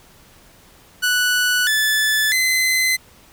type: tone with pitch steps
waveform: sawtooth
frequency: 1480 / 1739.8 / 2045 Hz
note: F#6 / A6 / C7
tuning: 0 / -20 / -40 cents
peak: -12 dBFS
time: 1.02-2.97 s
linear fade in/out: 20 ms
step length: 650 ms
effects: pink hiss -49 dBFS RMS until 3.32 s